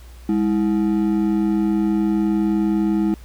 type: ring-modulated tone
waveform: triangle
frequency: 264 Hz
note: C4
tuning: 16 cents sharp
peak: -11 dBFS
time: 0.29-3.14 s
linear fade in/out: 0 ms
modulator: 59.8 Hz
effects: added 60 Hz sine -38 dBFS peak until 3.24 s + pink hiss -50 dBFS RMS until 3.24 s